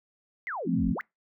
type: exponential two-way sweep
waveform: sine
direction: down then up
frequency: 2179 to 41.2 to 2179 Hz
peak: -31 dBFS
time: 0.47-1.01 s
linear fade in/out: 0 ms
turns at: 0.89 s
type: chord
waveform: sine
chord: F major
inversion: none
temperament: equal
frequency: 174.61 / 220 / 261.6 Hz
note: F3 / A3 / C4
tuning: 0 / 0 / 0 cents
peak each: -28 dBFS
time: 0.65-0.96 s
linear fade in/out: 50 ms
effects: noise-tail reverb RT60 0.2 s tail -26 dB re dry